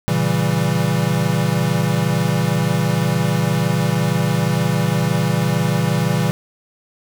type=chord; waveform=square; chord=A# diminished seventh; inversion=none; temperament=equal; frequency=116.54 / 138.59 / 164.81 / 196 Hz; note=A#2 / C#3 / E3 / G3; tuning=0 / 0 / 0 / 0 cents; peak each=-23 / -22 / -20 / -24 dBFS; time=0.08-6.31 s; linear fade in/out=0 ms; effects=none